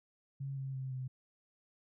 sine tone with pitch steps, 137.2 / 134.53 / 131.92 / 129.35 Hz, C#3 / C3 / C3 / C3, -17 / +49 / +15 / -19 cents, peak -37 dBFS, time 0.4-1.08 s, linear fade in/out 10 ms, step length 170 ms, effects none

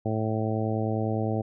harmonic tone, 109.7 Hz, A2, 5 cents flat, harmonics 1 / 2 / 3 / 4 / 5 / 6 / 7, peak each -28 / -31 / -33 / -34 / -35 / -36 / -36 dBFS, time 0.05-1.42 s, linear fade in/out 10 ms, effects none

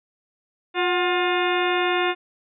harmonic tone with a mistuned harmonic, 354.8 Hz, F4, 27 cents sharp, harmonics 1 / 2 / 3 / 4 / 5 / 6 / 7 / 8 / 10, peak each -23 / -26 / -28 / -29 / -30 / -31 / -31 / -32 / -33 dBFS, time 0.74-2.15 s, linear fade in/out 50 ms, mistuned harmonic 2, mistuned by +58 cents, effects none

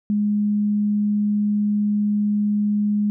sine tone, 207.7 Hz, G#3, in tune, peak -17 dBFS, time 0.1-3.1 s, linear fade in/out 0 ms, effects none

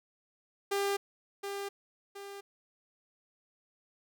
sawtooth tone with echo, 399.1 Hz, G4, 31 cents sharp, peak -25 dBFS, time 0.71-0.97 s, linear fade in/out 10 ms, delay 720 ms, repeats 2, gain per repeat -7 dB, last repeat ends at 2.41 s, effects none

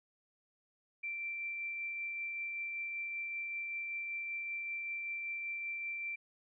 sine tone with tremolo, 2349 Hz, D7, in tune, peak -36 dBFS, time 1.03-6.16 s, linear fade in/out 10 ms, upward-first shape triangle, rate 5.2 Hz, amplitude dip 25%, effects none

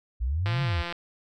sine exponential two-way sweep, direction up then down, 54.5 to 144.5 to 67.4 Hz, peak -24 dBFS, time 0.2-0.83 s, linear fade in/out 20 ms, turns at 0.62 s
click train, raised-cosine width 0.3 ms, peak -17 dBFS, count 81, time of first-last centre 0.46-0.925 s, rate 172 Hz
effects none

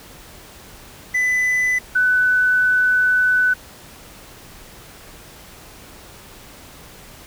triangle / sine tone pair in turn, 2000 / 1498.3 Hz, B6 / F#6, +21 / +21 cents, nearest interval perfect fourth, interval 500 cents, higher first, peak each -14 / -13 dBFS, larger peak second, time 1.14-1.79 / 1.95-3.54 s, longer second, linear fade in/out 10 ms, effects pink hiss -42 dBFS RMS until 7.26 s

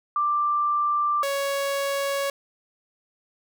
sine / sawtooth tone pair in turn, 1180 / 556.9 Hz, D6 / C#5, +8 / +8 cents, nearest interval octave + minor second, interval 1300 cents, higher first, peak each -20 dBFS, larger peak neither, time 0.16-1.23 / 1.23-2.3 s, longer neither, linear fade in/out 2 ms, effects none

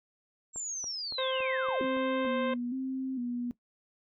sine linear sweep, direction down, 7590 to 88.5 Hz, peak -34 dBFS, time 0.53-1.86 s, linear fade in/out 50 ms
click train, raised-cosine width 1 ms, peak -33 dBFS, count 7, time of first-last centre 0.56-2.25 s, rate 3.55 Hz
harmonic tone, 523.3 Hz, C5, in tune, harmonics 1 / 2 / 3 / 4 / 5 / 6 / 7, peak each -31 / -37 / -41 / -43 / -45 / -47 / -48 dBFS, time 1.18-2.54 s, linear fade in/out 5 ms
sine tone with vibrato, 252.6 Hz, B3, 39 cents sharp, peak -31 dBFS, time 1.81-3.51 s, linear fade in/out 0 ms, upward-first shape square, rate 1.1 Hz, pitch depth 69 cents each way
effects noise-tail reverb RT60 0.1 s tail -17 dB re dry

